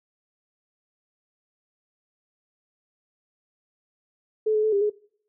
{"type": "tone with pitch steps", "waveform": "sine", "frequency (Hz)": [433.1, 427.5, 434.9, 400.8, 419.4], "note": ["A4", "A4", "A4", "G4", "G#4"], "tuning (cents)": [-27, -50, -20, 38, 17], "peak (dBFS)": -19, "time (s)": [4.46, 4.9], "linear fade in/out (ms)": 10, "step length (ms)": 88, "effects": ["noise-tail reverb RT60 0.6 s tail -22 dB re dry"]}